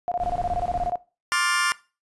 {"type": "tone bursts", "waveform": "sine", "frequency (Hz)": 708, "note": "F5", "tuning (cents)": 23, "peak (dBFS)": -22, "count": 15, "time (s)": [0.08, 0.956], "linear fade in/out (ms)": 0, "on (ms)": 36, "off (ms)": 24}
{"type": "noise", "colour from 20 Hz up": "brown", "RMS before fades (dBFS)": -34, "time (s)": [0.18, 0.92], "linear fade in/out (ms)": 50}
{"type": "chord", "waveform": "sawtooth", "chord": "D minor seventh", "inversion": "third", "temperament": "just", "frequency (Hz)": [1057.2, 1174.7, 1409.6, 1762], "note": ["C6", "D6", "F6", "A6"], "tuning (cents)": [18, 0, 16, 2], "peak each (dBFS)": [-23, -23, -21, -22], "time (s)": [1.32, 1.72], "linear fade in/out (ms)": 0}
{"effects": ["noise-tail reverb RT60 0.3 s tail -19 dB re dry", "resampled to 24000 Hz"]}